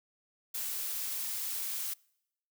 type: noise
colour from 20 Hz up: blue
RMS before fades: -36 dBFS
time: 0.54-1.94 s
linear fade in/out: 10 ms
effects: noise-tail reverb RT60 0.8 s tail -26 dB re dry